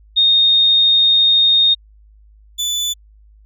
sine / 30% pulse tone pair in turn, 3694 / 3487 Hz, A#7 / A7, -16 / -16 cents, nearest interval minor second, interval 100 cents, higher first, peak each -9 / -15 dBFS, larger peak first, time 0.16-1.75 / 2.58-2.94 s, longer first, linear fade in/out 20 ms, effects added 52 Hz sine -44 dBFS peak until 3.45 s

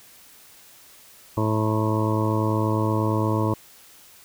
harmonic tone with a mistuned harmonic, 108.5 Hz, A2, 24 cents flat, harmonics 1 / 2 / 3 / 4 / 5 / 6 / 8 / 9 / 10, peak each -23 / -29 / -26 / -31 / -31 / -35 / -34 / -31 / -32 dBFS, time 1.37-3.54 s, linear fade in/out 5 ms, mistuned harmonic 8, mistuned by +59 cents, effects white hiss -50 dBFS RMS until 4.24 s

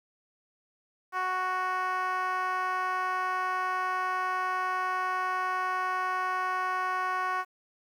10% pulse tone with band-pass filter, 370 Hz, F#4, in tune, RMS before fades -30 dBFS, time 1.12-7.45 s, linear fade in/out 50 ms, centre 1100 Hz, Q 2.1, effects 10-bit

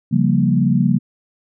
sine chord, G half-diminished seventh, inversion second, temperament equal, 138.59 / 174.61 / 196 / 233.1 Hz, Db3 / F3 / G3 / Bb3, 0 / 0 / 0 / 0 cents, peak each -18 dBFS, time 0.11-0.99 s, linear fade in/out 20 ms, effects none

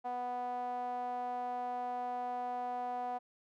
sawtooth tone with band-pass filter, 246.9 Hz, B3, in tune, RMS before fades -38 dBFS, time 0.04-3.19 s, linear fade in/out 20 ms, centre 790 Hz, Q 7.4, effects none

